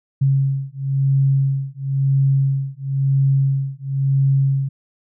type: beating tone pair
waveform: sine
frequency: 136 / 136.98 Hz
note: C#3 / C#3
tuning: -33 / -20 cents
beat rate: 0.98 Hz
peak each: -18 dBFS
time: 0.21-4.69 s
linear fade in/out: 10 ms
effects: none